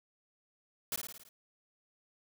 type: noise with echo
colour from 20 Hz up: white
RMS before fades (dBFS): -35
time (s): 0.92-0.96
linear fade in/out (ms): 2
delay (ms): 55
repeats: 6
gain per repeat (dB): -4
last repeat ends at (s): 1.29
effects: none